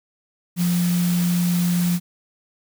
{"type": "tone in noise", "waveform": "sine", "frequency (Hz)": 175.5, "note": "F3", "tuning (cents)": 9, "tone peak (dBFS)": -17, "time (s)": [0.56, 2], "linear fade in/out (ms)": 50, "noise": "white", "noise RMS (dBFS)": -31, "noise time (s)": [0.56, 2], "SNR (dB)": 11, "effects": []}